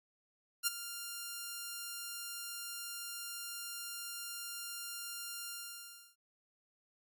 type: tone with ADSR envelope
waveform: 5% pulse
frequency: 1396.9 Hz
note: F6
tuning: in tune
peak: -16 dBFS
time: 0.63-6.16 s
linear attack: 39 ms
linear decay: 19 ms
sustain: -14 dB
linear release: 670 ms
effects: AAC 64 kbps